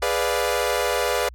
sawtooth chord, G# diminished seventh, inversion none, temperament equal, 415.3 / 493.9 / 587.3 / 698.5 Hz, G#4 / B4 / D5 / F5, 0 / 0 / 0 / 0 cents, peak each -23 / -20 / -22 / -24 dBFS, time 0.02-1.29 s, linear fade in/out 5 ms, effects added 60 Hz sine -39 dBFS peak until 1.34 s + MP3 64 kbps

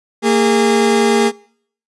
30% pulse tone pair together, 229.4 / 408.7 Hz, A#3 / G#4, -28 / -28 cents, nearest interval minor seventh, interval 1000 cents, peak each -11 dBFS, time 0.22-1.32 s, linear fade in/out 50 ms, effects noise-tail reverb RT60 0.6 s tail -24 dB re dry + resampled to 24000 Hz

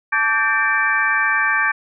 sine tone cluster, 871 / 1156 / 1577 / 1796 / 2330 Hz, A5 / D6 / G6 / A6 / D7, -18 / -28 / +10 / +35 / -14 cents, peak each -27 / -22 / -19 / -20 / -23 dBFS, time 0.12-1.72 s, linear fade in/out 10 ms, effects none

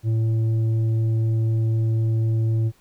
sine tone with tanh clipping, 112 Hz, A2, 31 cents sharp, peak -19 dBFS, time 0.03-2.72 s, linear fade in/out 50 ms, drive 6 dB, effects pink hiss -59 dBFS RMS until 2.8 s

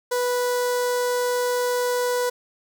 sawtooth tone with notch filter, 492.2 Hz, B4, 6 cents flat, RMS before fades -23 dBFS, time 0.11-2.3 s, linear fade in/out 10 ms, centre 2600 Hz, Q 1.2, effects none

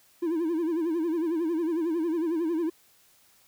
triangle tone with vibrato, 329.6 Hz, E4, in tune, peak -22 dBFS, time 0.22-2.7 s, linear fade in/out 10 ms, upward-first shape sine, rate 11 Hz, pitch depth 110 cents each way, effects tanh soft clip ceiling -18 dBFS + white hiss -61 dBFS RMS until 3.47 s

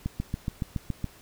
click train, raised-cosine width 5 ms, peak -16 dBFS, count 8, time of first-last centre 0.06-1.043 s, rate 7.12 Hz, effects pink hiss -53 dBFS RMS until 1.21 s

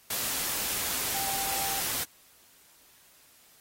sine tone in noise, 783 Hz, G5, 2 cents flat, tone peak -37 dBFS, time 1.14-1.8 s, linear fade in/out 5 ms, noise white, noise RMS -31 dBFS, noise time 0.1-2.04 s, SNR -9 dB, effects white hiss -59 dBFS RMS until 3.6 s + AAC 48 kbps

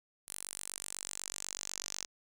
sawtooth tone with band-pass filter sweep, 48.09 Hz, G1, 32 cents flat, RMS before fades -43 dBFS, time 0.27-2.06 s, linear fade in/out 20 ms, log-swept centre 10000 to 6100 Hz, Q 3.2, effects none

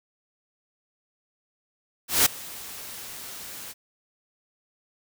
white noise with ADSR envelope, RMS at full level -17 dBFS, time 2.08-3.74 s, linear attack 180 ms, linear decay 6 ms, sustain -22 dB, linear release 33 ms, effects none

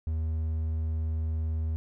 triangle tone, 79.5 Hz, D#2, 38 cents sharp, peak -25 dBFS, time 0.07-1.76 s, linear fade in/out 0 ms, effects none

